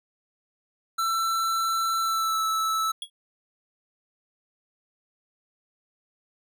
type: tone with pitch glide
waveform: square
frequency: 1338 to 1311.2 Hz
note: E6 to E6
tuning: +25 to -10 cents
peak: -24 dBFS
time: 0.98-2.92 s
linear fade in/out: 10 ms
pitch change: -35 cents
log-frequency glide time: 2.01-2.41 s
type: tone with exponential decay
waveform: square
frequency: 3332 Hz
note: G#7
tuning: 5 cents sharp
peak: -28 dBFS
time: 3.02-3.1 s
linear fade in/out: 2 ms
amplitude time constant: 17 ms
effects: none